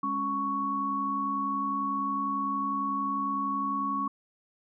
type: tone cluster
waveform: sine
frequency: 205.4 / 276.4 / 1112 Hz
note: G#3 / C#4 / C#6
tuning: -19 / -5 / +5 cents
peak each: -37 / -35 / -28 dBFS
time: 0.03-4.08 s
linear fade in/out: 5 ms
effects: none